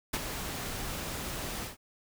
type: noise with ADSR envelope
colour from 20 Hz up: pink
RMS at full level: -29 dBFS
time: 0.13-1.77 s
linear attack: 10 ms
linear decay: 36 ms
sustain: -8 dB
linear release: 140 ms
effects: none